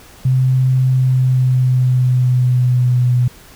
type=tone with pitch glide; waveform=sine; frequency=129.6 to 123.68 Hz; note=C3 to B2; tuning=-16 to +3 cents; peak=-10 dBFS; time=0.25-3.28 s; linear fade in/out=5 ms; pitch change=-81 cents; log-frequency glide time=0.9-3.17 s; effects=pink hiss -42 dBFS RMS until 3.55 s